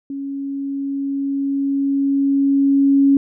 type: tone with level ramp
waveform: sine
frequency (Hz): 276.8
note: C#4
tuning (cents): -2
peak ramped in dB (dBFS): -24 to -9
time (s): 0.1-3.17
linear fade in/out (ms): 2
effects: none

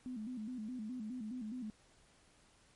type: tone with vibrato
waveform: sine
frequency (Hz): 233.1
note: A#3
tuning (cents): 0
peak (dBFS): -40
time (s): 0.06-1.7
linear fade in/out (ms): 0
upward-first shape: square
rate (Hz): 4.8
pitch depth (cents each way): 140
effects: pink hiss -67 dBFS RMS until 2.75 s + MP3 48 kbps

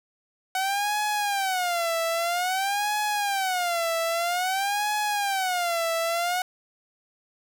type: tone with vibrato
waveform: sawtooth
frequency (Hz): 746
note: F#5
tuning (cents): +14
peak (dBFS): -20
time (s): 0.55-6.42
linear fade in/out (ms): 2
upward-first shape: sine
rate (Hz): 0.51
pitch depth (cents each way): 210
effects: none

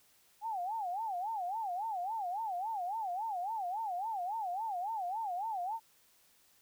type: tone with vibrato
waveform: sine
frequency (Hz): 799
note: G5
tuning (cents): +33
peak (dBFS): -34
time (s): 0.41-5.8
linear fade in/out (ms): 50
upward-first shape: sine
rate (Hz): 3.6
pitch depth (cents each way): 230
effects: white hiss -67 dBFS RMS until 6.61 s

